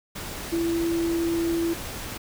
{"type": "tone in noise", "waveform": "sine", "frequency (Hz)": 335.1, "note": "E4", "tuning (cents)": 29, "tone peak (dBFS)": -22, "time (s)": [0.52, 1.74], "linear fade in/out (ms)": 10, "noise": "pink", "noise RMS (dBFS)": -35, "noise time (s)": [0.15, 2.18], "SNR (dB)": 10, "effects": []}